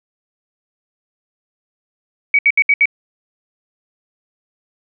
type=tone bursts; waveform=sine; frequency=2264 Hz; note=C#7; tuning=36 cents sharp; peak=-8 dBFS; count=5; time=2.34-2.856 s; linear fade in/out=2 ms; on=48 ms; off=69 ms; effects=none